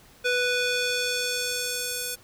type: tone with band-pass filter sweep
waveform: square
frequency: 493.9 Hz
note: B4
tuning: in tune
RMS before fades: -27 dBFS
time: 0.24-2.16 s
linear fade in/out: 20 ms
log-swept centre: 2300 to 11000 Hz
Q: 0.77
effects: pink hiss -54 dBFS RMS until 2.23 s